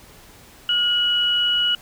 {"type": "tone pair together", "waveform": "sine", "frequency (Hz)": [1427, 2929], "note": ["F6", "F#7"], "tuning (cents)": [37, -18], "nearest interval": "octave", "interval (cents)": 1245, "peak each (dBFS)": [-26, -17], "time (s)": [0.69, 1.75], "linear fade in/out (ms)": 2, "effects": ["pink hiss -47 dBFS RMS until 1.81 s"]}